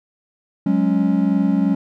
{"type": "chord", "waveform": "triangle", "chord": "F# suspended second", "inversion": "none", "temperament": "equal", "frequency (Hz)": [185, 207.7, 277.2], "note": ["F#3", "G#3", "C#4"], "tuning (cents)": [0, 0, 0], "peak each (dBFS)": -17, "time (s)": [0.66, 1.75], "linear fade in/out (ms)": 5, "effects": []}